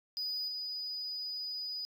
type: tone with level steps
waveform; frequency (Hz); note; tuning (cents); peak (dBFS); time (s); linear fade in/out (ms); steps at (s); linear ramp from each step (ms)
sine; 4957; D#8; -7; -31 / -35; 0.17-1.85; 0; 0.48; 2
effects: tanh soft clip ceiling -33 dBFS + 12-bit